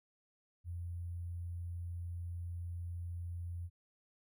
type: tone with sample-and-hold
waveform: sine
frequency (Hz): 86.6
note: F2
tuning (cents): -14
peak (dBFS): -39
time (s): 0.64-3.7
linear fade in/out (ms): 50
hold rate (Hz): 11025
effects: none